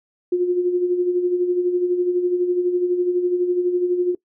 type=tone with tremolo; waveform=sine; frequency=357.1 Hz; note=F4; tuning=39 cents sharp; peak=-14 dBFS; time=0.32-4.15 s; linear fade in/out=5 ms; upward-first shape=sine; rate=12 Hz; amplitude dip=55%; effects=noise-tail reverb RT60 0.1 s tail -21 dB re dry